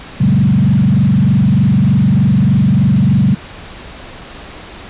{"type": "tone with frequency modulation", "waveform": "sine", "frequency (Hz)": 164.3, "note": "E3", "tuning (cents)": -5, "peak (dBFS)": -7, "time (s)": [0.2, 3.35], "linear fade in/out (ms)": 10, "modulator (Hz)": 23.3, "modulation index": 2.3, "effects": ["pink hiss -32 dBFS RMS until 4.89 s", "resampled to 8000 Hz"]}